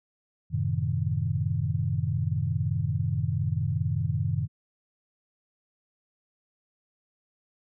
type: chord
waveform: sine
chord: F# diminished seventh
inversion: none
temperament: equal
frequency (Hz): 92.5 / 110 / 130.81 / 155.56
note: F#2 / A2 / C3 / Eb3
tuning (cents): 0 / 0 / 0 / 0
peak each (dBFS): -30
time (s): 0.5-4.48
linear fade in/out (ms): 50
effects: none